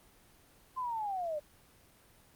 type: linear sweep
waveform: sine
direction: down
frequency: 1046.5 to 578 Hz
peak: -33 dBFS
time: 0.76-1.4 s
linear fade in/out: 20 ms
effects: pink hiss -62 dBFS RMS until 2.35 s + Opus 24 kbps